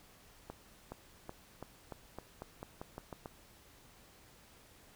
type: accelerating click train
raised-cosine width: 1 ms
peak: -29 dBFS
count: 12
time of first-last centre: 0.5-3.259 s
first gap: 420 ms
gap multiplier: 0.89
effects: pink hiss -61 dBFS RMS until 4.95 s